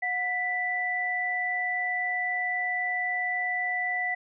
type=tone pair together; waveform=sine; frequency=726 / 1977.8 Hz; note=F#5 / B6; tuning=-33 / +2 cents; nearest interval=octave + perfect fourth; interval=1735 cents; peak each=-32 / -27 dBFS; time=0.02-4.15 s; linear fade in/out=10 ms; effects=none